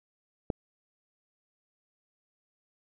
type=click; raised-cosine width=2 ms; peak=-15 dBFS; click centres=0.502 s; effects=none